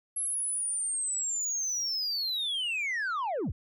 sine linear sweep, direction down, 11140 to 36.71 Hz, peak -26 dBFS, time 0.16-3.52 s, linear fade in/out 10 ms, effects tanh soft clip ceiling -28 dBFS

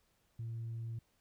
sine tone, 114.7 Hz, A#2, 28 cents flat, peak -37 dBFS, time 0.39-0.99 s, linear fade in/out 5 ms, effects tanh soft clip ceiling -36 dBFS + pink hiss -75 dBFS RMS until 1.2 s

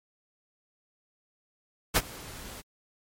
pink noise with ADSR envelope, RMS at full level -20 dBFS, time 1.94-2.62 s, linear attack 24 ms, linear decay 44 ms, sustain -23 dB, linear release 19 ms, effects MP3 64 kbps

